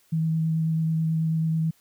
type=tone with vibrato; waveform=sine; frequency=160.7 Hz; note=E3; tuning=44 cents flat; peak=-21 dBFS; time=0.12-1.71 s; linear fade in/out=10 ms; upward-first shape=sine; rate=9.2 Hz; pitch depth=12 cents each way; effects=white hiss -62 dBFS RMS until 1.8 s